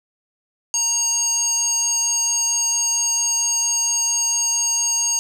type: tone with band-pass filter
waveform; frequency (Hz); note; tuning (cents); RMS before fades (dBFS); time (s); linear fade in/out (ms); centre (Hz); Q
square; 932.3; A#5; 0; -20; 0.74-5.19; 0; 6500; 6.1
effects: none